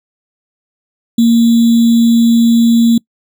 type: tone with sample-and-hold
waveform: sine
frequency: 231.8 Hz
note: A#3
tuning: 10 cents flat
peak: -5 dBFS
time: 1.18-2.98 s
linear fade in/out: 5 ms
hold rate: 3675 Hz
effects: noise-tail reverb RT60 0.1 s tail -26 dB re dry